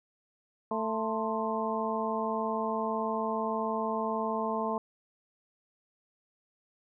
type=harmonic tone with a mistuned harmonic; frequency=221.7 Hz; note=A3; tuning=13 cents sharp; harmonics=1 / 2 / 3 / 4 / 5; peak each=-35 / -35 / -35 / -35 / -35 dBFS; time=0.71-4.78 s; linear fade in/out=2 ms; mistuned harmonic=5; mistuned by=-89 cents; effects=none